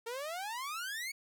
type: exponential sweep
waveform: sawtooth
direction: up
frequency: 449.3 to 2264 Hz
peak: -34 dBFS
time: 0.06-1.12 s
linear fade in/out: 10 ms
effects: none